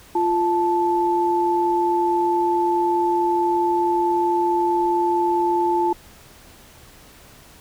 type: tone pair together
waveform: sine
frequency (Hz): 347.6 / 875.4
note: F4 / A5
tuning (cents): -8 / -9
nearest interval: octave + major third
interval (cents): 1599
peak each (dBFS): -20 / -19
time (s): 0.15-5.93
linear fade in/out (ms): 5
effects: pink hiss -47 dBFS RMS until 7.6 s